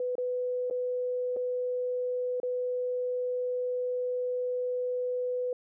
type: tone with dropouts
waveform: sine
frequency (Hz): 498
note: B4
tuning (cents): +14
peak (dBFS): -28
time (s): 0-5.53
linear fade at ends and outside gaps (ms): 2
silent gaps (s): 0.154-0.181 / 0.7-0.709 / 1.364-1.368 / 2.401-2.431
effects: none